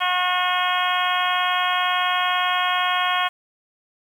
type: harmonic tone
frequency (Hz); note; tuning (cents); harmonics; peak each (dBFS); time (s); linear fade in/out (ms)
362.1; F#4; -37; 2 / 3 / 4 / 5 / 6 / 7 / 8 / 9; -25 / -23 / -27 / -29 / -30 / -30 / -31 / -27; 0-3.29; 20
effects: 8-bit